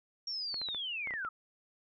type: linear sweep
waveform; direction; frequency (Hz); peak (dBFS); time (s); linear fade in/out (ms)
sine; down; 5600 to 1244.5; -35; 0.27-1.29; 5
type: clicks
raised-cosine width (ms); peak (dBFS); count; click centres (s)
0.5; -30; 8; 0.543 / 0.616 / 0.687 / 0.747 / 1.073 / 1.108 / 1.138 / 1.249
effects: none